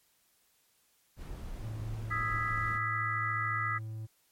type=noise; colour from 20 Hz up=brown; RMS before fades=-42 dBFS; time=1.16-2.8 s; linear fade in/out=50 ms
type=tone; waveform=triangle; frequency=110 Hz; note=A2; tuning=in tune; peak=-35 dBFS; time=1.62-4.07 s; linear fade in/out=20 ms
type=chord; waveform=sine; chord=E major seventh; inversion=third; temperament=equal; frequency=1244.5 / 1318.5 / 1661.2 / 1975.5 Hz; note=D#6 / E6 / G#6 / B6; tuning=0 / 0 / 0 / 0 cents; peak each=-34 / -38 / -40 / -34 dBFS; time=2.1-3.79 s; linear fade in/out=20 ms
effects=white hiss -70 dBFS RMS until 4.31 s + MP3 64 kbps